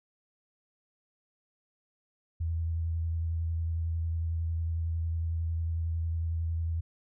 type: tone with vibrato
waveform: sine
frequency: 82.41 Hz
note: E2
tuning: in tune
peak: -28 dBFS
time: 2.4-6.81 s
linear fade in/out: 10 ms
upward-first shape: triangle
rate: 11 Hz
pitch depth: 24 cents each way
effects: none